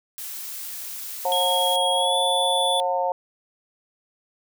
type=noise; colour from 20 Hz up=blue; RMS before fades=-34 dBFS; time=0.18-1.76 s; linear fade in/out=0 ms
type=harmonic tone; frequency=179.8 Hz; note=F#3; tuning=49 cents flat; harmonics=3 / 4 / 5; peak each=-25 / -25 / -25 dBFS; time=1.25-3.12 s; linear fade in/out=2 ms
type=tone with pitch glide; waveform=square; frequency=3297 to 3457 Hz; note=G#7 to A7; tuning=-13 to -31 cents; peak=-23 dBFS; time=1.32-2.8 s; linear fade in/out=0 ms; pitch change=+82 cents; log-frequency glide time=1.95-2.16 s
effects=none